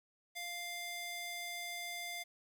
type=tone with high-pass filter; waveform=square; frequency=698.5 Hz; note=F5; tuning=in tune; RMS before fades=-43 dBFS; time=0.35-2.24 s; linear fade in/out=20 ms; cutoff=1600 Hz; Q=0.91; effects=11-bit